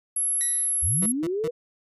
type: tone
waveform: sine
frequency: 11175 Hz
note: F9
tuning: in tune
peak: -22 dBFS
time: 0.16-1.12 s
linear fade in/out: 5 ms
type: tone with exponential decay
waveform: 15% pulse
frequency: 1940 Hz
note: B6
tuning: 31 cents flat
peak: -25 dBFS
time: 0.41-0.82 s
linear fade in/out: 0 ms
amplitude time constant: 89 ms
type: linear sweep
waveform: sine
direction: up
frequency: 60.8 to 493.9 Hz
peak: -24 dBFS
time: 0.82-1.51 s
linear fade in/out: 20 ms
type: tone bursts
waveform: 20% pulse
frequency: 163.7 Hz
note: E3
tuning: 12 cents flat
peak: -26 dBFS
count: 3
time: 1.02-1.477 s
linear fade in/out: 2 ms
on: 39 ms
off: 170 ms
effects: resampled to 32000 Hz